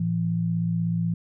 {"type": "tone pair together", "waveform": "sine", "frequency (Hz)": [113, 169.31], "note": ["A2", "E3"], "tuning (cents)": [47, 47], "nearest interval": "perfect fifth", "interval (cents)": 700, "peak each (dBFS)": [-28, -23], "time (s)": [0, 1.14], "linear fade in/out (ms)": 5, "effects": []}